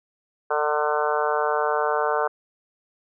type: harmonic tone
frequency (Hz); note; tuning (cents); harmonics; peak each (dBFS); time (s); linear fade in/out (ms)
150; D3; +37; 3 / 4 / 5 / 6 / 7 / 8 / 9 / 10; -26 / -27 / -28 / -29 / -29 / -30 / -31 / -31; 0.5-2.28; 10
effects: none